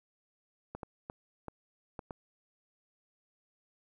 clicks, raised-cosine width 1 ms, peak -26 dBFS, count 6, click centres 0.75 / 0.832 / 1.099 / 1.483 / 1.992 / 2.108 s, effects 11-bit

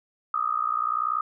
sine tone with amplitude modulation, 1244.5 Hz, D#6, in tune, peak -19 dBFS, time 0.34-1.21 s, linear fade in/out 2 ms, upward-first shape sine, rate 60.5 Hz, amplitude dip 95%, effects none

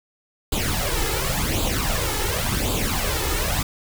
pink noise with flanger, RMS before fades -23 dBFS, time 0.52-3.63 s, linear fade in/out 5 ms, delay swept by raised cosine 0.26 to 2.36 ms, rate 0.91 Hz, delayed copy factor +0.7, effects none

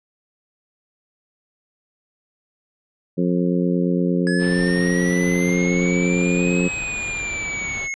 harmonic tone, 88.7 Hz, F2, 27 cents sharp, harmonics 2 / 3 / 4 / 5 / 6, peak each -19 / -23 / -25 / -27 / -29 dBFS, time 3.17-6.69 s, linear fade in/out 20 ms
square exponential two-way sweep, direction up then down, 1683 to 2567 to 2168 Hz, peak -25 dBFS, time 4.27-7.94 s, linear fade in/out 0 ms, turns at 6.62 s
pink low-pass noise, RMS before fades -35 dBFS, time 4.38-7.89 s, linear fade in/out 50 ms, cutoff 4500 Hz, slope 96 dB/octave
effects resampled to 22050 Hz

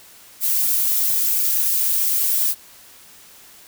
violet noise with flanger, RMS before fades -19 dBFS, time 0.4-2.55 s, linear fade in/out 50 ms, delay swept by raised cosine 1.6 to 5.7 ms, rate 3.9 Hz, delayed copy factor +0.7, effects white hiss -46 dBFS RMS until 3.67 s

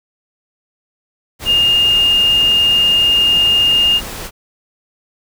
sine tone in noise, 2827 Hz, F7, 20 cents sharp, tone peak -9 dBFS, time 1.45-4.01 s, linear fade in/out 50 ms, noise pink, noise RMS -27 dBFS, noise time 1.39-4.31 s, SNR +15 dB, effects none

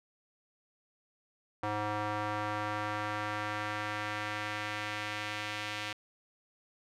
square tone with band-pass filter sweep, 105.3 Hz, G#2, 24 cents sharp, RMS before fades -36 dBFS, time 1.63-5.93 s, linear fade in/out 5 ms, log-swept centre 960 to 2700 Hz, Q 1.2, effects none

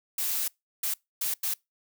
blue noise bursts at uneven times, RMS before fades -29 dBFS, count 4, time 0.18-0.48 / 0.83-0.94 / 1.21-1.34 / 1.43-1.54 s, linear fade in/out 5 ms, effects noise-tail reverb RT60 0.2 s tail -25 dB re dry

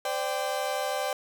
35% pulse chord, C suspended second, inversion none, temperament equal with one note detuned, 514.9 / 587.3 / 784 Hz, C5 / D5 / G5, -28 / 0 / 0 cents, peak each -32 / -30 / -30 dBFS, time 0.05-1.13 s, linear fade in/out 2 ms, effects none

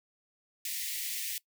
white high-pass noise, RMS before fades -36 dBFS, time 0.65-1.38 s, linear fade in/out 2 ms, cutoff 1800 Hz, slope 96 dB/octave, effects noise-tail reverb RT60 0.1 s tail -21 dB re dry

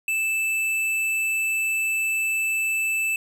sine tone with hard clipping, 2637 Hz, E7, in tune, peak -23 dBFS, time 0.08-3.16 s, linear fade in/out 2 ms, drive 11 dB, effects none

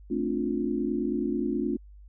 sine chord, D minor seventh, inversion second, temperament just, 220.2 / 264.3 / 293.7 / 352.4 Hz, A3 / C4 / D4 / F4, +2 / +18 / 0 / +16 cents, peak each -31 dBFS, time 0.1-1.77 s, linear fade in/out 10 ms, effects added 50 Hz sine -46 dBFS peak until 2.08 s

